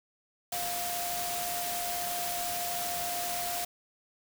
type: tone in noise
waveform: sine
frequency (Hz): 703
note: F5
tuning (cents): +11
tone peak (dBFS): -35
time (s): 0.52-3.65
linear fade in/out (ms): 5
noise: white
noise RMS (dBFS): -35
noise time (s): 0.52-3.65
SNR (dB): -3
effects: none